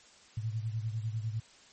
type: beating tone pair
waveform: sine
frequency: 108.7 / 118.7 Hz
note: A2 / A#2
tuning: -21 / +32 cents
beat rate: 10 Hz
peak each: -33 / -38 dBFS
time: 0.37-1.4 s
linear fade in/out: 5 ms
effects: white hiss -58 dBFS RMS until 1.72 s + MP3 32 kbps